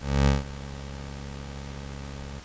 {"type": "tone with ADSR envelope", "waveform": "20% pulse", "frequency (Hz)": 69.3, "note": "C#2", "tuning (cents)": 0, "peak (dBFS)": -12, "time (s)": [0, 2.4], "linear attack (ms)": 270, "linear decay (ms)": 160, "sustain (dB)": -19, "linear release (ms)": 10, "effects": ["pink hiss -46 dBFS RMS until 2.44 s", "resampled to 16000 Hz"]}